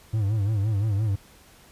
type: tone with vibrato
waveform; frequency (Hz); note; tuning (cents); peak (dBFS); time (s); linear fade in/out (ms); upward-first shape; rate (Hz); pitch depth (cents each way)
triangle; 104.4; G#2; +10; -19; 0.13-1.16; 10; sine; 5.8; 120
effects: pink hiss -53 dBFS RMS until 1.71 s + resampled to 32000 Hz